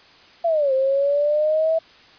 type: linear two-way sweep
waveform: sine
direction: down then up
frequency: 689 to 523.3 to 654 Hz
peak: -16 dBFS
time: 0.44-1.79 s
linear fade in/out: 10 ms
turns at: 0.73 s
effects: white hiss -49 dBFS RMS until 2.18 s + resampled to 11025 Hz